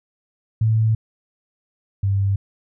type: tone pair in turn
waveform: sine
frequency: 110.7 / 98.62 Hz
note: A2 / G2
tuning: +11 / +11 cents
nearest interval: major second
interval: 200 cents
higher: first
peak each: -14 / -16 dBFS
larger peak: first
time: 0.61-0.95 / 2.03-2.36 s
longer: first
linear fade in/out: 5 ms
effects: none